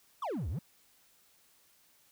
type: exponential two-way sweep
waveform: triangle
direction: down then up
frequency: 1244.5 to 65.41 to 197 Hz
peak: -31 dBFS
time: 0.22-0.59 s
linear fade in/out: 5 ms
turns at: 0.49 s
effects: white hiss -66 dBFS RMS until 2.11 s